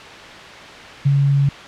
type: tone with ADSR envelope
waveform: sine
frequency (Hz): 140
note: C#3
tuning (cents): +18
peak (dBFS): -10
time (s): 1.05-1.49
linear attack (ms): 14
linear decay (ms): 40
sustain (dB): -2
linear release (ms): 3
effects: white hiss -35 dBFS RMS until 1.67 s + low-pass 3000 Hz 12 dB/octave